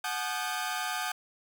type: tone cluster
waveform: sawtooth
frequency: 737 / 857 / 1221 / 1562 Hz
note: F#5 / A5 / D#6 / G6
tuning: -7 / -46 / -33 / -7 cents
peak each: -32 / -34 / -33 / -33 dBFS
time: 0.04-1.12 s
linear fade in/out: 5 ms
effects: none